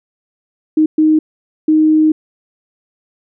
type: tone bursts at uneven times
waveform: sine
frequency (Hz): 311.1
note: D#4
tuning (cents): 0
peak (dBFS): -7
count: 3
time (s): 0.77-0.86 / 0.98-1.19 / 1.68-2.12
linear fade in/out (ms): 5
effects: none